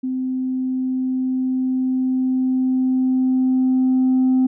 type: tone with level ramp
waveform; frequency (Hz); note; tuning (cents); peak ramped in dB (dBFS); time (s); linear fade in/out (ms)
sine; 258.2; C4; -23; -20 to -11; 0.03-4.47; 10
effects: tanh soft clip ceiling -11 dBFS

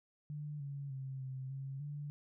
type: tone with pitch steps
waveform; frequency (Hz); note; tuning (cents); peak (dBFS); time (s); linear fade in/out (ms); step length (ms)
sine; 148.4 / 140.6 / 133.6 / 131.5 / 135.7 / 145.9; D3 / C#3 / C3 / C3 / C#3 / D3; +18 / +25 / +36 / +9 / -36 / -11; -40; 0.3-2.1; 0; 300
effects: none

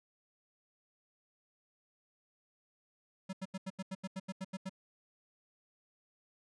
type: tone bursts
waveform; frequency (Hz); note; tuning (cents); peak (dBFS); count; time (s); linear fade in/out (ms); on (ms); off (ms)
square; 190; F#3; +46; -38; 12; 3.29-4.695; 10; 41; 83
effects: resampled to 22050 Hz

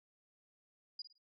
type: tone with echo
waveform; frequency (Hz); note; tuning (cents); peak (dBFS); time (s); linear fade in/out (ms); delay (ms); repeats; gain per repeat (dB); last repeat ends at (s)
sine; 4890; D#8; -31; -40; 0.99-1.02; 5; 54; 3; -11; 1.182
effects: MP3 96 kbps

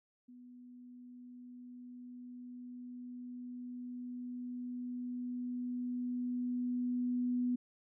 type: tone with level ramp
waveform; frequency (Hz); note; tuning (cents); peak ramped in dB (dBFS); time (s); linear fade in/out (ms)
sine; 246.9; B3; 0; -52 to -30; 0.28-7.56; 10
effects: none

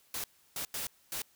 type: noise bursts at uneven times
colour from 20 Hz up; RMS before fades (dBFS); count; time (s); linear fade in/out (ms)
white; -37; 4; 0.14-0.24 / 0.56-0.65 / 0.74-0.87 / 1.12-1.22; 2
effects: white hiss -66 dBFS RMS until 1.35 s

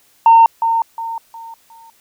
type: tone with echo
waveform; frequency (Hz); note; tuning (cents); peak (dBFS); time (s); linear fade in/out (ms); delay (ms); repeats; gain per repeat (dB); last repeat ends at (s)
sine; 913; A#5; -36; -3; 0.26-0.46; 2; 360; 4; -9; 1.9
effects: tanh soft clip ceiling -1 dBFS + white hiss -54 dBFS RMS until 2 s

